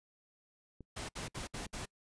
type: clicks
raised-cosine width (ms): 3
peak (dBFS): -36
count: 6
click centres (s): 0.807 / 1.28 / 1.376 / 1.438 / 1.546 / 1.666
type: noise bursts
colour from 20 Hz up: pink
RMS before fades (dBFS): -42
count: 5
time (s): 0.96-1.858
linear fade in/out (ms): 10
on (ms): 130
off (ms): 62
effects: noise-tail reverb RT60 0.1 s tail -26 dB re dry + resampled to 22050 Hz